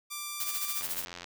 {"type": "tone", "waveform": "5% pulse", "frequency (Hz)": 1179, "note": "D6", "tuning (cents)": 6, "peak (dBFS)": -24, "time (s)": [0.1, 0.83], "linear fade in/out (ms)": 20}
{"type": "noise with tremolo", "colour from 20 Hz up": "blue", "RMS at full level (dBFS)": -32, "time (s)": [0.4, 1.05], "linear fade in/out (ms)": 2, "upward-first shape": "sine", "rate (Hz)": 14, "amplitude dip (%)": 70}
{"type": "click train", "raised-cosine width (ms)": 0.2, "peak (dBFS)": -24, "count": 39, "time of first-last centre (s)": [0.81, 1.243], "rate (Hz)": 87.8}
{"effects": []}